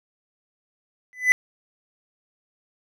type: tone with exponential growth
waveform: triangle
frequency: 2003 Hz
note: B6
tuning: 24 cents sharp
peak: -7 dBFS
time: 1.13-1.32 s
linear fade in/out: 0 ms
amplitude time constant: 40 ms
effects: none